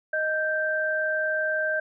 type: tone pair together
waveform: sine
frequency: 622.3 / 1568 Hz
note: D#5 / G6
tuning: 0 / 0 cents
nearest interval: octave + major third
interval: 1600 cents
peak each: -27 / -25 dBFS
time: 0.13-1.8 s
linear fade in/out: 5 ms
effects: none